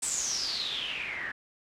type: noise with low-pass filter sweep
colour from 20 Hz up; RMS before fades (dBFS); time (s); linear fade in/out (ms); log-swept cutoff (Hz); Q
white; -33; 0.02-1.32; 10; 8300 to 1700; 9.6
effects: none